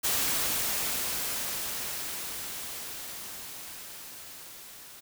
white noise with level ramp, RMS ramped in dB -27 to -48 dBFS, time 0.03-5.01 s, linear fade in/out 20 ms, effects none

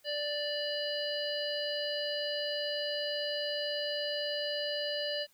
harmonic tone with a mistuned harmonic, 587.3 Hz, D5, in tune, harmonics 1 / 3 / 5 / 7 / 8, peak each -35 / -41 / -38 / -41 / -40 dBFS, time 0.04-5.27 s, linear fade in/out 50 ms, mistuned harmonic 8, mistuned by +39 cents, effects white hiss -67 dBFS RMS until 5.33 s

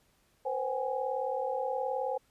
sine tone cluster, 484.1 / 523 / 771 / 831 Hz, B4 / C5 / G5 / G#5, -35 / -1 / -29 / +1 cents, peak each -39 / -33 / -38 / -35 dBFS, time 0.45-2.18 s, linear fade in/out 10 ms, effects pink hiss -69 dBFS RMS until 2.3 s + resampled to 32000 Hz

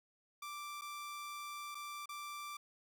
sawtooth tone with dropouts, 1174.7 Hz, D6, in tune, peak -40 dBFS, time 0.42-2.57 s, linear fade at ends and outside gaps 5 ms, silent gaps 0.812-0.818 / 1.747-1.751 / 2.058-2.09 s, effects none

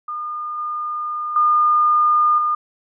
sine tone with level steps, 1215 Hz, D#6, 42 cents flat, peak -24 / -22 / -12 / -16 dBFS, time 0.08-2.55 s, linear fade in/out 5 ms, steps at 0.58 / 1.36 / 2.38 s, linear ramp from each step 2 ms, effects none

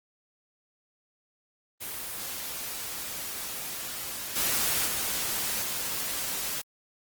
white noise with level steps, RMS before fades -36 / -27 / -30 / -32 dBFS, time 1.8-6.62 s, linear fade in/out 20 ms, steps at 4.36 / 4.86 / 5.62 s, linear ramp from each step 5 ms, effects Opus 24 kbps

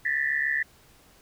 sine tone cluster, 1751 / 1818 / 1961 Hz, A6 / A#6 / B6, -9 / -44 / -13 cents, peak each -28 dBFS, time 0.05-0.63 s, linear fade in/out 5 ms, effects pink hiss -57 dBFS RMS until 1.21 s

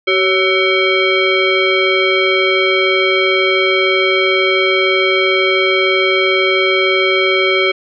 sine tone with frequency modulation, 1318.5 Hz, E6, in tune, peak -10 dBFS, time 0.07-7.72 s, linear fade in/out 10 ms, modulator 938 Hz, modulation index 1.9, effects none

